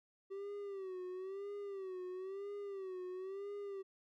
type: tone with vibrato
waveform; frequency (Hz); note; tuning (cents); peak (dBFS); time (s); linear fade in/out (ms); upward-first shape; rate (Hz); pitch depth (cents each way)
triangle; 385.4; G4; -29; -40; 0.3-3.83; 20; sine; 1; 98
effects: none